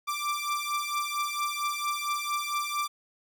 sawtooth beating tone pair, 1174.7 / 1179.1 Hz, D6 / D6, 0 / +7 cents, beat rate 4.4 Hz, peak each -28 dBFS, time 0.07-2.88 s, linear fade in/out 20 ms, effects none

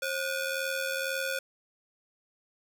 sawtooth ring-modulated tone, 990 Hz, B5, 4 cents sharp, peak -23 dBFS, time 0.02-1.39 s, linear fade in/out 5 ms, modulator 454 Hz, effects none

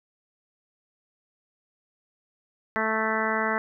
harmonic tone, 219.8 Hz, A3, 2 cents flat, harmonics 1 / 2 / 3 / 4 / 5 / 6 / 7 / 8 / 9, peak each -32 / -32 / -32 / -32 / -32 / -32 / -32 / -32 / -32 dBFS, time 2.76-3.58 s, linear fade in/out 0 ms, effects none

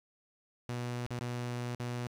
sawtooth tone with dropouts, 121.7 Hz, B2, 25 cents flat, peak -31 dBFS, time 0.69-2.07 s, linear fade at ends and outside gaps 0 ms, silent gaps 1.064-1.106 / 1.192-1.21 / 1.75-1.798 s, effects low-pass 9000 Hz 12 dB/octave + 10-bit

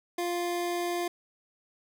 25% pulse tone, 349.2 Hz, F4, in tune, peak -25 dBFS, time 0.18-1.08 s, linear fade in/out 5 ms, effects none

